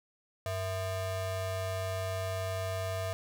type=ring-modulated tone; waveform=square; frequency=281.9 Hz; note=C#4; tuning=29 cents sharp; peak=-30 dBFS; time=0.46-3.13 s; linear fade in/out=0 ms; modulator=378 Hz; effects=none